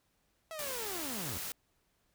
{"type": "linear sweep", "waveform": "sawtooth", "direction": "down", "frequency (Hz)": [659.3, 70], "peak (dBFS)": -37, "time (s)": [0.51, 1.38], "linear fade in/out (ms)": 0}
{"type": "noise", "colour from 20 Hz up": "white", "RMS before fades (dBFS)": -40, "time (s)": [0.59, 1.52], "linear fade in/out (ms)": 0}
{"effects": ["pink hiss -75 dBFS RMS until 2.14 s"]}